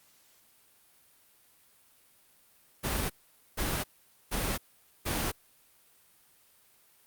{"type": "noise bursts", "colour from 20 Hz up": "pink", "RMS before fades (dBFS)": -31, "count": 4, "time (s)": [2.83, 5.32], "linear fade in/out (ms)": 20, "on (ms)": 270, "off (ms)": 470, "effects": ["white hiss -63 dBFS RMS until 7.06 s", "Opus 48 kbps"]}